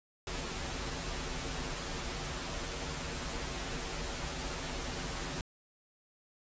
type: noise with comb filter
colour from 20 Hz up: pink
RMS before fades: -38 dBFS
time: 0.27-5.41 s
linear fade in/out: 2 ms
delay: 9.7 ms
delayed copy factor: -0.75
effects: resampled to 16000 Hz